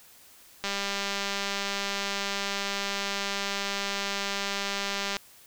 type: click train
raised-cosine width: 0.2 ms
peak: -13 dBFS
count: 902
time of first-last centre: 0.64-5.168 s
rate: 199 Hz
effects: white hiss -54 dBFS RMS until 5.46 s